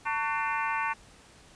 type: harmonic tone with a mistuned harmonic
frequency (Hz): 299.5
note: D4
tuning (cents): +34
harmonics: 3 / 4 / 5 / 6 / 7 / 8 / 9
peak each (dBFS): -31 / -33 / -35 / -37 / -38 / -39 / -40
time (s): 0.05-0.94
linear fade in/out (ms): 20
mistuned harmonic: 4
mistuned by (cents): -110
effects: pink hiss -55 dBFS RMS until 1.55 s + resampled to 22050 Hz